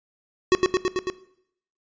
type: tone with echo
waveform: square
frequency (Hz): 370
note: F#4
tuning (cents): 0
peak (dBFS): -14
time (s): 0.52-0.55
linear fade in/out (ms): 0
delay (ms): 110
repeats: 5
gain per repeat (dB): -2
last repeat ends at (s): 1.1
effects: noise-tail reverb RT60 0.7 s tail -17 dB re dry + resampled to 16000 Hz